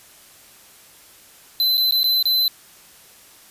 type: tone with dropouts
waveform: square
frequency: 4043 Hz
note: B7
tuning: 40 cents sharp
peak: -16 dBFS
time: 1.6-2.48 s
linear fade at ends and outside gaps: 1 ms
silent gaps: 1.772-1.778 / 1.91-1.922 / 2.032-2.042 / 2.227-2.255 s
effects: white hiss -48 dBFS RMS until 3.5 s + resampled to 32000 Hz